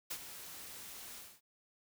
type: noise with ADSR envelope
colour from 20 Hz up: white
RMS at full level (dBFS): -39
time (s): 0.1-1.41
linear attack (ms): 12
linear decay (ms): 64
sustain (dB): -10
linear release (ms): 250
effects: none